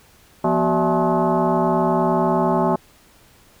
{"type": "tone with frequency modulation", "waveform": "sine", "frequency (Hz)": 242.5, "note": "B3", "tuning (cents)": -31, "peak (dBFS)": -15, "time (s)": [0.44, 2.76], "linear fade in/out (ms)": 5, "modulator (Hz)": 207, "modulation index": 3.9, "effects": ["pink hiss -52 dBFS RMS until 3.6 s"]}